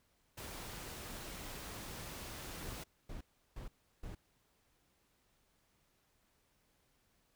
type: noise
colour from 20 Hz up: pink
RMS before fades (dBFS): -47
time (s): 0.37-2.84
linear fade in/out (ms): 10
type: noise bursts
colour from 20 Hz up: brown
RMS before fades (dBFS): -45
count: 4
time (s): 2.62-4.15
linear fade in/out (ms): 5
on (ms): 120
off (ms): 350
effects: pink hiss -75 dBFS RMS until 7.35 s